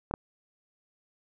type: clicks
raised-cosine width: 1 ms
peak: -20 / -14 dBFS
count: 2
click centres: 0.111 / 0.139 s
effects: none